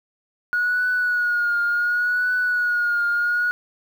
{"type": "tone with vibrato", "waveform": "sine", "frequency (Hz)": 1450, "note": "F#6", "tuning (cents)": -35, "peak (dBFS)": -17, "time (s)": [0.53, 3.51], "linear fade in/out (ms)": 0, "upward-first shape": "triangle", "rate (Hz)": 0.69, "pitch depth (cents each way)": 49, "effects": ["tanh soft clip ceiling -14 dBFS", "8-bit"]}